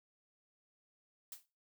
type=noise with exponential decay; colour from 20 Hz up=blue; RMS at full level=-43 dBFS; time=1.32-1.46 s; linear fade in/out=2 ms; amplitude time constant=29 ms; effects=noise-tail reverb RT60 0.3 s tail -18 dB re dry